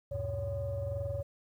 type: tone cluster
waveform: sine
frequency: 75.5 / 96.6 / 118.7 / 563 Hz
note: D2 / G2 / A#2 / C#5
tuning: +48 / -25 / +32 / +27 cents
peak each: -40 / -36 / -39 / -35 dBFS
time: 0.11-1.23 s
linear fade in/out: 10 ms
effects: tanh soft clip ceiling -27 dBFS + 11-bit